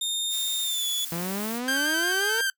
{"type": "tone with pitch glide", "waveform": "sawtooth", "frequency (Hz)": [3654, 3429], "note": ["A#7", "A7"], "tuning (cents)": [-35, -45], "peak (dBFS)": -23, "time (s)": [0.01, 1.05], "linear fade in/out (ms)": 5, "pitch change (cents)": -110, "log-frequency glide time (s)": [0.63, 0.86]}
{"type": "noise", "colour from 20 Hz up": "blue", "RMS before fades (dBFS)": -36, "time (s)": [0.29, 1.61], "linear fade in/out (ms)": 50}
{"type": "exponential sweep", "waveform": "sawtooth", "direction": "up", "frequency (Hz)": [164.81, 466.2], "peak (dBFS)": -25, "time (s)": [1.12, 2.41], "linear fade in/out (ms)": 2}
{"type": "tone with vibrato", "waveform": "sawtooth", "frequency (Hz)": 1568, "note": "G6", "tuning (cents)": 0, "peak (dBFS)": -20, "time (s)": [1.68, 2.5], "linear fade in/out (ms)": 2, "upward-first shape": "square", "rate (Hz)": 5.7, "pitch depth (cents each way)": 21}
{"effects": ["noise-tail reverb RT60 0.1 s tail -24 dB re dry"]}